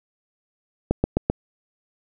click train, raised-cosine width 2 ms, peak -5 dBFS, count 4, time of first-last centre 0.91-1.3 s, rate 7.7 Hz, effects none

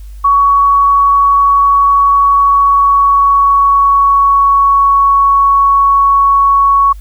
sine tone with pitch glide, 1122 to 1113.6 Hz, C#6 to C#6, +21 to +8 cents, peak -5 dBFS, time 0.24-6.93 s, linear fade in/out 10 ms, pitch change -13 cents, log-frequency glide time 2.3-5.11 s, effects added 50 Hz sine -26 dBFS peak until 7 s + white hiss -49 dBFS RMS until 7 s

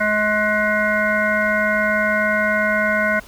harmonic tone, 211.7 Hz, G#3, 33 cents sharp, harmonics 1 / 3 / 5 / 7 / 9 / 10, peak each -25 / -21 / -27 / -19 / -27 / -25 dBFS, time 0-3.2 s, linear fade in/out 10 ms, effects added 50 Hz sine -45 dBFS peak until 3.27 s + pink hiss -44 dBFS RMS until 3.27 s

